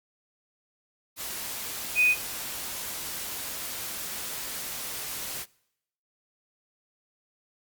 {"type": "tone in noise", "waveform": "sine", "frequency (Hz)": 2489, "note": "D#7", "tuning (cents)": 0, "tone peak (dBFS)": -18, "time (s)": [1.95, 2.16], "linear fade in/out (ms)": 50, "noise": "white", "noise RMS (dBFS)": -35, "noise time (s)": [1.16, 5.46], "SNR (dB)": 14, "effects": ["noise-tail reverb RT60 0.8 s tail -24 dB re dry", "Opus 48 kbps"]}